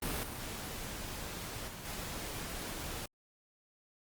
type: noise with level steps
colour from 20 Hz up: pink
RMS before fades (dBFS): -36 / -42 / -46 / -41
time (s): 0.02-3.06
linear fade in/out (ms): 5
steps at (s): 0.23 / 1.68 / 1.85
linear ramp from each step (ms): 2
effects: Opus 32 kbps